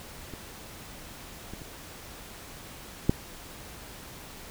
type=clicks; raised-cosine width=3 ms; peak=-26 / -26 / -30 / -7 dBFS; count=4; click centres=0.337 / 1.536 / 1.618 / 3.095 s; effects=pink hiss -45 dBFS RMS until 4.5 s